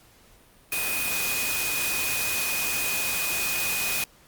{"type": "tone in noise", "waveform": "sine", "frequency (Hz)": 2489, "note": "D#7", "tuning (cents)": 0, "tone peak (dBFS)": -29, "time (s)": [0.72, 4.04], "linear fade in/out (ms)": 2, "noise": "white", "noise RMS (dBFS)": -28, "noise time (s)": [0.72, 4.04], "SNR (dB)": -4, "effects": ["pink hiss -56 dBFS RMS until 4.27 s", "Opus 48 kbps"]}